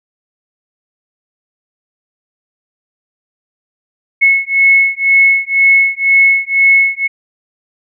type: beating tone pair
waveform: sine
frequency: 2190 / 2192 Hz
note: C#7 / C#7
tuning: -22 / -20 cents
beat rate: 2 Hz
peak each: -10 dBFS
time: 4.21-7.08 s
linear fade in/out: 20 ms
effects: none